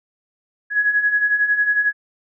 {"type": "beating tone pair", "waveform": "sine", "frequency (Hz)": [1667, 1678], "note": ["G#6", "G#6"], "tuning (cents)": [6, 17], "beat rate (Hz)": 11, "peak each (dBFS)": [-22, -16], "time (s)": [0.7, 1.93], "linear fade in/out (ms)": 50, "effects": []}